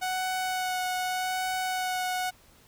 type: tone with vibrato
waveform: sawtooth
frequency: 740 Hz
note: F#5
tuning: in tune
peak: -24 dBFS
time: 0.01-2.31 s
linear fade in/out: 20 ms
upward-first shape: sine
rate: 0.83 Hz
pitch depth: 12 cents each way
effects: pink hiss -58 dBFS RMS until 2.67 s